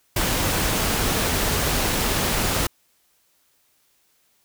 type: noise with amplitude modulation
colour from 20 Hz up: pink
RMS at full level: -21 dBFS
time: 0.16-2.67 s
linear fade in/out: 5 ms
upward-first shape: sine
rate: 239 Hz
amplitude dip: 25%
effects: white hiss -64 dBFS RMS until 4.44 s